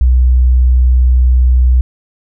sine tone, 62.5 Hz, B1, 21 cents sharp, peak -5 dBFS, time 0.01-1.81 s, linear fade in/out 0 ms, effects none

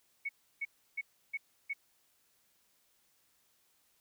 sine tone bursts, 2217 Hz, C#7, in tune, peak -33 dBFS, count 5, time 0.25-1.735 s, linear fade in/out 10 ms, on 41 ms, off 320 ms, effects white hiss -72 dBFS RMS until 4 s

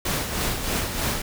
pink noise with tremolo, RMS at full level -24 dBFS, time 0.05-1.22 s, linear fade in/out 5 ms, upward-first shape sine, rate 3.2 Hz, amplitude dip 50%, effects none

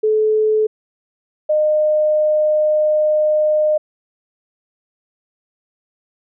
sine tone pair in turn, 431.9 / 610.8 Hz, A4 / D#5, -32 / -32 cents, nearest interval tritone, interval 600 cents, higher second, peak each -12 dBFS, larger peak neither, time 0.03-0.67 / 1.49-3.78 s, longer second, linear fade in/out 10 ms, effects none

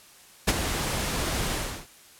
pink noise with ADSR envelope, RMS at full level -18 dBFS, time 0.47-1.87 s, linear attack 18 ms, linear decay 28 ms, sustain -10 dB, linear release 330 ms, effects white hiss -52 dBFS RMS until 2.19 s + low-pass 12000 Hz 12 dB/octave

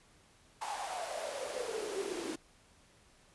pink noise with high-pass filter sweep, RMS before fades -39 dBFS, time 0.61-2.36 s, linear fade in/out 10 ms, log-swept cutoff 880 to 310 Hz, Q 8.8, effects pink hiss -64 dBFS RMS until 3.34 s + resampled to 24000 Hz

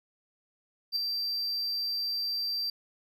triangle tone with ADSR envelope, 4696 Hz, D8, 1 cent flat, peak -23 dBFS, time 0.92-2.7 s, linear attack 41 ms, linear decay 5 ms, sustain -5 dB, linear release 3 ms, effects none

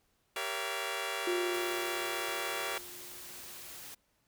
10% pulse chord, G diminished seventh, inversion none, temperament just, 392 / 470.4 / 564.5 / 677.4 Hz, G4 / Bb4 / Db5 / Fb5, 0 / +16 / +31 / +47 cents, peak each -32 dBFS, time 0.36-2.78 s, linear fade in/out 2 ms
sine tone with exponential decay, 356.1 Hz, F4, 34 cents sharp, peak -29 dBFS, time 1.27-3.8 s, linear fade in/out 5 ms, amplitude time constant 550 ms
white noise, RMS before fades -47 dBFS, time 1.53-3.95 s, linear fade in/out 10 ms
effects pink hiss -74 dBFS RMS until 4.27 s

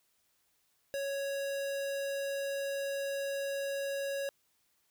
square tone, 554.4 Hz, C#5, in tune, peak -34 dBFS, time 0.94-4.29 s, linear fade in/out 0 ms, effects white hiss -74 dBFS RMS until 4.9 s

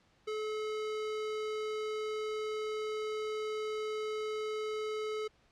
square tone, 430.2 Hz, A4, 39 cents flat, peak -35 dBFS, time 0.27-5.28 s, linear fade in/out 10 ms, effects pink hiss -68 dBFS RMS until 5.51 s + low-pass 5000 Hz 12 dB/octave

